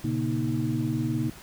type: tone cluster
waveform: sine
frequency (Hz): 118.6 / 138.3 / 237.2 / 313.6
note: A#2 / C#3 / A#3 / D#4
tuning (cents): +30 / -4 / +30 / +14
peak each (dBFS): -30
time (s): 0.04-1.3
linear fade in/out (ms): 5
effects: pink hiss -47 dBFS RMS until 1.42 s